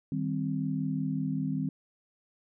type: chord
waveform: sine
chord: C minor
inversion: first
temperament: equal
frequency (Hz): 155.56 / 196 / 261.6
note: Eb3 / G3 / C4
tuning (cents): 0 / 0 / 0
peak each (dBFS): -32 / -34 / -32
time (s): 0.12-1.69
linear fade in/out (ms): 2
effects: none